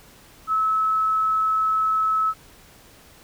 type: tone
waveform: sine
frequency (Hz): 1297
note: E6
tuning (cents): -28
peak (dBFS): -18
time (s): 0.47-2.34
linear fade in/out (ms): 50
effects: pink hiss -50 dBFS RMS until 3.23 s